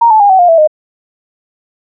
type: tone with pitch steps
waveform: sine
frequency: 932.3 / 869.9 / 811.6 / 757.3 / 706.6 / 659.2 / 615.1 Hz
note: A#5 / A5 / G#5 / F#5 / F5 / E5 / D#5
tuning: 0 / -20 / -40 / +40 / +20 / 0 / -20 cents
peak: -3 dBFS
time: 0.01-0.675 s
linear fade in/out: 10 ms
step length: 95 ms
effects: none